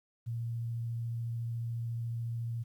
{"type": "tone with vibrato", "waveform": "sine", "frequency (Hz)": 116.54, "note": "A#2", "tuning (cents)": 0, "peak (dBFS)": -33, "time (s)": [0.26, 2.64], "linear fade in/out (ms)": 20, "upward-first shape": "square", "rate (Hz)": 14, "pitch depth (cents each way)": 8, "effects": ["11-bit"]}